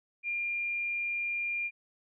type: tone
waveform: sine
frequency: 2400 Hz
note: D7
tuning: 37 cents sharp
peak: -30 dBFS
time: 0.23-1.71 s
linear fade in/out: 50 ms
effects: none